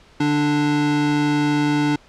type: tone pair together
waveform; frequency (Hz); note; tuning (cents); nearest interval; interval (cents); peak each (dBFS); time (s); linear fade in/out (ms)
square; 146.83 / 294.7; D3 / D4; 0 / +6; octave; 1206; -24 / -18; 0.2-1.96; 5
effects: pink hiss -50 dBFS RMS until 2.08 s + low-pass 5000 Hz 12 dB/octave